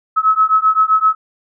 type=beating tone pair; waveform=sine; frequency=1286 / 1293.7 Hz; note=E6 / E6; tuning=-43 / -33 cents; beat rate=7.7 Hz; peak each=-13 dBFS; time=0.16-1.15 s; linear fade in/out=20 ms; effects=none